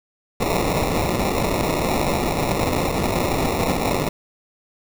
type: noise with sample-and-hold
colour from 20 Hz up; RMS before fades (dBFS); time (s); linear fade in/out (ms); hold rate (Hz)
blue; -21; 0.4-4.09; 5; 1575
effects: none